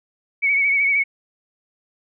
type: tone with vibrato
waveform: sine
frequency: 2240 Hz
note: C#7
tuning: 18 cents sharp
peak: -15 dBFS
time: 0.42-1.04 s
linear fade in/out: 20 ms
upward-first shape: triangle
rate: 13 Hz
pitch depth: 53 cents each way
effects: none